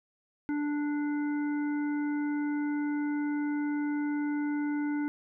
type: harmonic tone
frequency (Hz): 293.7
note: D4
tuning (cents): 0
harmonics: 1 / 3 / 5 / 7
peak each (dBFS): -28 / -43 / -43 / -48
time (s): 0.49-5.08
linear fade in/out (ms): 0
effects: none